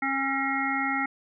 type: harmonic tone with a mistuned harmonic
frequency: 272 Hz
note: C#4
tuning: 33 cents flat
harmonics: 1 / 3 / 5 / 7 / 8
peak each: -31 / -31 / -31 / -31 / -31 dBFS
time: 0.02-1.06 s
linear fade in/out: 5 ms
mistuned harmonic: 8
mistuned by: -22 cents
effects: none